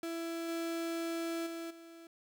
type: tone with level steps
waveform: 35% pulse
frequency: 332.6 Hz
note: E4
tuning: 16 cents sharp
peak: -35 / -33 / -38 / -49 dBFS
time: 0.03-2.07 s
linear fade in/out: 2 ms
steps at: 0.48 / 1.46 / 1.7 s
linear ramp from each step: 10 ms
effects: none